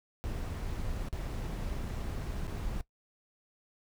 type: noise with dropouts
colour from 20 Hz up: brown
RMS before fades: -36 dBFS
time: 0.24-2.81 s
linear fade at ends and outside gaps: 0 ms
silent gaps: 1.086-1.128 / 2.47-2.478 s
effects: noise-tail reverb RT60 0.1 s tail -18 dB re dry